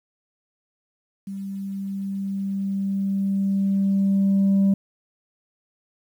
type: tone with level ramp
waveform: sine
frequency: 196 Hz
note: G3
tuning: in tune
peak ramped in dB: -29 to -12 dBFS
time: 1.27-4.74 s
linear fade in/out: 5 ms
effects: tanh soft clip ceiling -14 dBFS + 9-bit